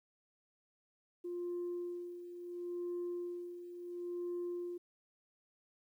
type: tone with tremolo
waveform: sine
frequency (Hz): 351.2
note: F4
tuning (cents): +10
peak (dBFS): -35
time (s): 1.24-4.78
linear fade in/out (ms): 10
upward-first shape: sine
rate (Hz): 0.72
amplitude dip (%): 70
effects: tanh soft clip ceiling -34 dBFS + 12-bit